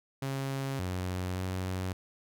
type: tone with pitch steps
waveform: sawtooth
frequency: 135.9 / 91.5 / 92.9 Hz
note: C#3 / F#2 / F#2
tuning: -34 / -19 / +7 cents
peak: -28 dBFS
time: 0.22-1.93 s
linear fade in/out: 5 ms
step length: 570 ms
effects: none